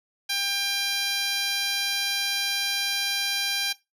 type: tone with band-pass filter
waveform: 10% pulse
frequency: 797 Hz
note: G5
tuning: 28 cents sharp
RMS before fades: -27 dBFS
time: 0.29-3.73 s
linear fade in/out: 10 ms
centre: 6200 Hz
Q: 0.6
effects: noise-tail reverb RT60 0.2 s tail -17 dB re dry